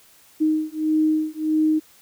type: beating tone pair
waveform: sine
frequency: 310.4 / 312 Hz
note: D#4 / D#4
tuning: -4 / +5 cents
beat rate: 1.6 Hz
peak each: -21 / -21 dBFS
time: 0.4-1.8 s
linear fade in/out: 20 ms
effects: white hiss -53 dBFS RMS until 2.01 s